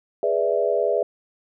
sine chord, E dominant seventh, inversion first, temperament equal, 415.3 / 493.9 / 587.3 / 659.3 Hz, G#4 / B4 / D5 / E5, 0 / 0 / 0 / 0 cents, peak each -24 dBFS, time 0.23-1.03 s, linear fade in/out 2 ms, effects none

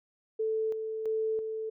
sine tone with tremolo, 440 Hz, A4, in tune, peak -27 dBFS, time 0.39-1.7 s, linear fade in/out 10 ms, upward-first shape square, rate 1.5 Hz, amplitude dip 45%, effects none

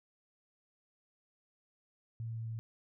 sine tone with pitch steps, 114.1 / 113.44 / 112.79 Hz, A#2 / A#2 / A2, -37 / -47 / +43 cents, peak -37 dBFS, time 2.2-2.59 s, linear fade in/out 0 ms, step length 130 ms, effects none

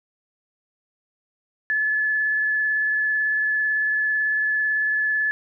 sine tone with vibrato, 1723 Hz, A6, 37 cents flat, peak -19 dBFS, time 1.7-5.31 s, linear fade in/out 0 ms, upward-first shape sine, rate 18 Hz, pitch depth 11 cents each way, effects none

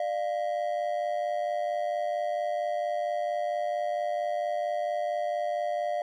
triangle ring-modulated tone, 649 Hz, E5, 27 cents flat, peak -22 dBFS, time 0-6.02 s, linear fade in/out 2 ms, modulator 52.2 Hz, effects none

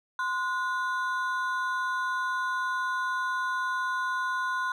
triangle ring-modulated tone, 1244.5 Hz, D#6, in tune, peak -22 dBFS, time 0.19-4.72 s, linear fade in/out 2 ms, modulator 211 Hz, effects none

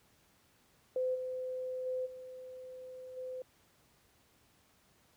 sine tone with level steps, 511 Hz, C5, 41 cents flat, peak -30 / -36 / -33 / -45 / -39 dBFS, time 0.96-3.42 s, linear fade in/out 2 ms, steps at 1.14 / 1.85 / 2.05 / 3.16 s, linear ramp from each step 20 ms, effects pink hiss -68 dBFS RMS until 5.16 s + high-pass 60 Hz 12 dB/octave

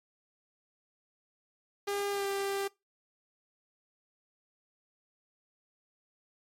sawtooth tone with pitch glide, 403.1 to 395.3 Hz, G4 to G4, +48 to +15 cents, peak -27 dBFS, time 1.87-2.68 s, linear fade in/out 10 ms, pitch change -33 cents, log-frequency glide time 2.11-2.26 s, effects noise-tail reverb RT60 0.2 s tail -22 dB re dry + MP3 64 kbps

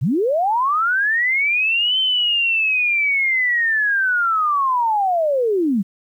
sine linear two-way sweep, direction up then down, 100.5 to 3098 to 179.1 Hz, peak -15 dBFS, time 0.01-5.83 s, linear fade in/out 20 ms, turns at 1.99 s, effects 9-bit

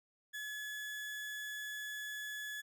35% pulse tone, 1706 Hz, G#6, 46 cents sharp, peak -39 dBFS, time 0.33-2.62 s, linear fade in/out 20 ms, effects none

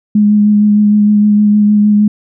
sine tone with vibrato, 208.6 Hz, G#3, 8 cents sharp, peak -5 dBFS, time 0.15-2.08 s, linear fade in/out 5 ms, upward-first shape sine, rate 6.5 Hz, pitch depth 16 cents each way, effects none

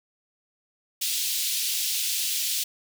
pink high-pass noise, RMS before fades -27 dBFS, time 1.01-2.64 s, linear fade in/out 10 ms, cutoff 3100 Hz, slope 24 dB/octave, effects none

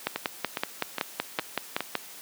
two click trains, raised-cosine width 0.3 ms, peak -9 / -12 dBFS, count 11 / 5, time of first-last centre 0.07-1.953 / 0.16-1.806 s, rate 5.31 / 2.43 Hz, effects white hiss -45 dBFS RMS until 2.21 s + high-pass 200 Hz 12 dB/octave

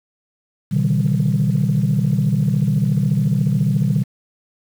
sine tone cluster, 122.9 / 143.2 / 157.3 / 193.9 Hz, B2 / D3 / D#3 / G3, -8 / -43 / +19 / -19 cents, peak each -19 dBFS, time 0.71-4.04 s, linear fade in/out 20 ms, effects tanh soft clip ceiling -8 dBFS + 7-bit

